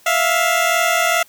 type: tone pair together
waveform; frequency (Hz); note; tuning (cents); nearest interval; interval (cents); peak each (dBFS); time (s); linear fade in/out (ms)
15% pulse; 659.3 / 701.7; E5 / F5; 0 / +8; minor second; 108; -11; 0.06-1.23; 5
effects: white hiss -50 dBFS RMS until 1.28 s